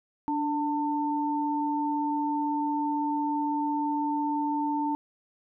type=tone pair together; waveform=sine; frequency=292.7 / 896 Hz; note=D4 / A5; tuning=-6 / +31 cents; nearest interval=octave + perfect fifth; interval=1937 cents; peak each=-28 dBFS; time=0.28-4.95 s; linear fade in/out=0 ms; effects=none